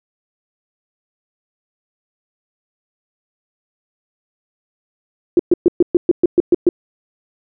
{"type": "tone bursts", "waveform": "sine", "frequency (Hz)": 349.2, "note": "F4", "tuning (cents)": 0, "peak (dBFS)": -6, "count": 10, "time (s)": [5.37, 6.69], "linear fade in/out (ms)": 2, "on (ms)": 24, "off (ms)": 120, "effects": []}